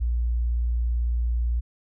sine tone, 59 Hz, A#1, 22 cents sharp, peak -21 dBFS, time 0-1.61 s, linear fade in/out 20 ms, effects none

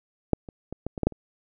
clicks, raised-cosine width 2 ms, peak -6 / -26 / -21 / -16 / -19 / -11 / -6 / -28 dBFS, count 8, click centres 0.333 / 0.488 / 0.726 / 0.866 / 0.978 / 1.033 / 1.07 / 1.123 s, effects none

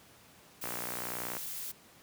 blue noise, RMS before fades -40 dBFS, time 0.61-1.72 s, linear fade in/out 10 ms
click train, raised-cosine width 0.5 ms, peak -23 dBFS, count 45, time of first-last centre 0.64-1.368 s, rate 60.4 Hz
effects pink hiss -58 dBFS RMS until 2.02 s + high-pass 100 Hz 12 dB/octave

